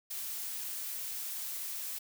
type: noise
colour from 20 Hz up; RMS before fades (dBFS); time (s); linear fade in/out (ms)
blue; -39; 0.1-1.99; 10
effects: none